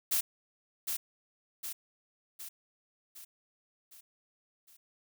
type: noise with echo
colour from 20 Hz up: blue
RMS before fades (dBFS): -29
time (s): 0.11-0.21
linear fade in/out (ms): 10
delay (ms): 760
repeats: 6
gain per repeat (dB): -5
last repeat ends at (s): 4.77
effects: none